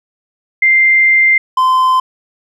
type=tone pair in turn; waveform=sine / triangle; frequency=2093 / 1031.2 Hz; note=C7 / C6; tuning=0 / -26 cents; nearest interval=octave; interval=1226 cents; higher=first; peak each=-6 dBFS; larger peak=neither; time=0.62-1.38 / 1.57-2 s; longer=first; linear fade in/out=5 ms; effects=none